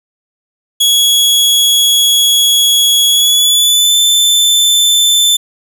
sawtooth tone with pitch glide, 3345 to 3534 Hz, G#7 to A7, +12 to +7 cents, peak -4 dBFS, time 0.8-5.37 s, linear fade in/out 10 ms, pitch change +95 cents, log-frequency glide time 3.09-3.96 s, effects none

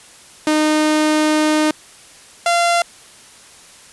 sawtooth tone pair in turn, 306.9 / 689 Hz, D#4 / F5, -24 / -24 cents, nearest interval octave + major second, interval 1400 cents, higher second, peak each -9 dBFS, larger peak neither, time 0.47-1.71 / 2.46-2.82 s, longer first, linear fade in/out 2 ms, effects white hiss -43 dBFS RMS until 3.92 s + resampled to 24000 Hz

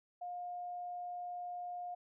sine tone, 711 Hz, F5, 31 cents sharp, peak -40 dBFS, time 0.21-1.95 s, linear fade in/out 10 ms, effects none

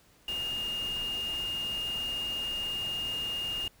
sine tone in noise, 2833 Hz, F7, 24 cents sharp, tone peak -31 dBFS, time 0.28-3.68 s, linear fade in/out 2 ms, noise pink, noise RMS -44 dBFS, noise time 0.28-3.68 s, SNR +10 dB, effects pink hiss -62 dBFS RMS until 3.8 s

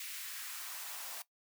white noise with high-pass filter sweep, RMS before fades -44 dBFS, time 0-1.22 s, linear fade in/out 2 ms, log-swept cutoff 2100 to 650 Hz, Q 1.4, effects noise-tail reverb RT60 0.1 s tail -17 dB re dry

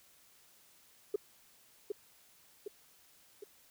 sine tone with echo, 411 Hz, G#4, 18 cents flat, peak -27 dBFS, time 1.14-1.16 s, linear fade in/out 5 ms, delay 760 ms, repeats 3, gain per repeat -5 dB, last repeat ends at 3.44 s, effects tanh soft clip ceiling -23 dBFS + white hiss -64 dBFS RMS until 3.7 s

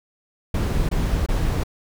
brown noise bursts, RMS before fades -21 dBFS, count 3, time 0.54-1.636 s, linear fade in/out 5 ms, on 350 ms, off 23 ms, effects none

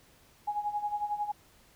sine tone with tremolo, 830.6 Hz, G#5, in tune, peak -27 dBFS, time 0.47-1.32 s, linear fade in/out 10 ms, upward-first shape sine, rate 11 Hz, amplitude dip 75%, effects pink hiss -61 dBFS RMS until 1.75 s

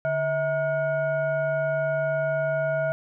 sine tone with frequency modulation, 645 Hz, E5, 38 cents flat, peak -22 dBFS, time 0.05-2.92 s, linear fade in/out 0 ms, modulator 791 Hz, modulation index 0.75, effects none

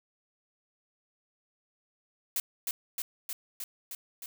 blue noise with echo, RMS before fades -30 dBFS, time 2.36-2.4 s, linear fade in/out 2 ms, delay 310 ms, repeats 6, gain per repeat -2 dB, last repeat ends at 4.26 s, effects none

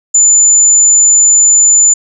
sine tone, 7040 Hz, A8, in tune, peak -3 dBFS, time 0.14-1.94 s, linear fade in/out 10 ms, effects none

